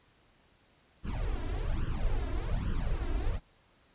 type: noise with flanger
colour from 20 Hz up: brown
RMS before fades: -31 dBFS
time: 1.03-3.4 s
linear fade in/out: 50 ms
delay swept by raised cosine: 0.66 to 3.06 ms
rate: 1.2 Hz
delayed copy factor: +1
effects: pink hiss -65 dBFS RMS until 3.94 s + resampled to 8000 Hz